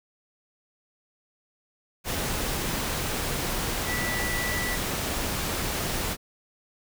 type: tone in noise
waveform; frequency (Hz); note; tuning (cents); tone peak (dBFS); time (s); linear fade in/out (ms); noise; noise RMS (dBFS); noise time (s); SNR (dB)
sine; 1965; B6; -9; -30; 3.85-4.78; 50; pink; -29; 2.04-6.17; -4
effects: none